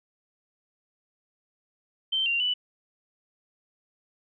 sine tone with pitch steps, 3113 / 2771 / 2972 Hz, G7 / F7 / F#7, -13 / -14 / +7 cents, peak -23 dBFS, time 2.12-2.54 s, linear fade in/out 10 ms, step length 140 ms, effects none

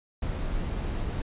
brown noise, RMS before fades -30 dBFS, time 0.22-1.22 s, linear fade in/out 5 ms, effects resampled to 8000 Hz

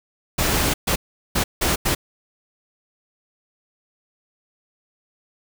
pink noise bursts at uneven times, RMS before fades -20 dBFS, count 5, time 0.38-0.74 / 0.87-0.96 / 1.35-1.44 / 1.61-1.76 / 1.85-1.95 s, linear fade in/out 10 ms, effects none

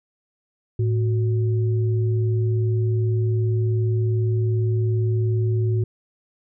sine tone pair together, 109.67 / 368.9 Hz, A2 / F#4, -5 / -5 cents, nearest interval octave + major sixth, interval 2100 cents, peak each -18 / -28 dBFS, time 0.79-5.84 s, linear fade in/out 5 ms, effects none

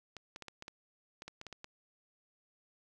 clicks, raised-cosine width 0.2 ms, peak -28 dBFS, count 12, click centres 0.167 / 0.361 / 0.423 / 0.483 / 0.624 / 0.681 / 1.221 / 1.28 / 1.414 / 1.467 / 1.527 / 1.644 s, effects none

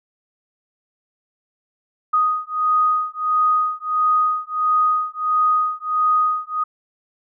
sine beating tone pair, 1244.5 / 1246 Hz, D#6 / D#6, 0 / +2 cents, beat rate 1.5 Hz, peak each -19 dBFS, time 2.13-6.64 s, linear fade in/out 10 ms, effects none

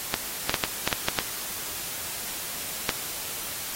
clicks, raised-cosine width 0.2 ms, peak -4 dBFS, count 9, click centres 0.141 / 0.495 / 0.542 / 0.638 / 0.876 / 0.928 / 1.085 / 1.188 / 2.892 s, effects white hiss -34 dBFS RMS until 3.75 s + AAC 48 kbps

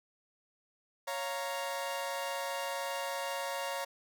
sawtooth chord, Bb minor, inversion first, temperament equal, 554.4 / 698.5 / 932.3 Hz, Db5 / F5 / Bb5, 0 / 0 / 0 cents, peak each -34 / -38 / -35 dBFS, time 1.07-3.85 s, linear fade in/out 10 ms, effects none

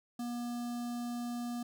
square tone with notch filter, 240 Hz, B3, 49 cents flat, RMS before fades -38 dBFS, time 0.19-1.63 s, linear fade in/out 5 ms, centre 2200 Hz, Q 1, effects none

